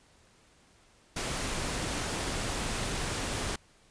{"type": "noise", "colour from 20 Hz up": "pink", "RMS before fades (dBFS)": -33, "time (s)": [1.16, 3.56], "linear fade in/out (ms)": 5, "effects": ["pink hiss -62 dBFS RMS until 3.9 s", "resampled to 22050 Hz"]}